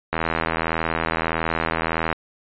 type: click train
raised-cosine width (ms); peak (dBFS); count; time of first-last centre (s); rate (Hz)
0.5; -6; 164; 0.13-2.128; 81.6
effects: resampled to 8000 Hz